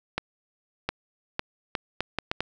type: accelerating click train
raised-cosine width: 0.3 ms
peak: -10 dBFS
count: 8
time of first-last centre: 0.18-2.406 s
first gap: 710 ms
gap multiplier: 0.71
effects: none